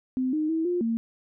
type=tone with pitch steps; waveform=sine; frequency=257.6 / 308.3 / 323.2 / 353.7 / 228.4 Hz; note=C4 / D#4 / E4 / F4 / A#3; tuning=-27 / -16 / -34 / +22 / -35 cents; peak=-23 dBFS; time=0.17-0.97 s; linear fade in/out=0 ms; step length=160 ms; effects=none